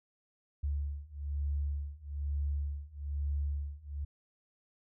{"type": "beating tone pair", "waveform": "sine", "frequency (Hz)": [71.3, 72.4], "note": ["C#2", "D2"], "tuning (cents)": [49, -24], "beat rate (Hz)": 1.1, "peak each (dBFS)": [-36, -35], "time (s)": [0.63, 4.05], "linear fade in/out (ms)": 10, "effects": []}